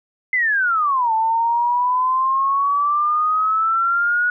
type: exponential two-way sweep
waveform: sine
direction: down then up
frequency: 2076 to 880 to 1465 Hz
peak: -15 dBFS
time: 0.33-4.3 s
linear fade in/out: 2 ms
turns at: 1.13 s
effects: none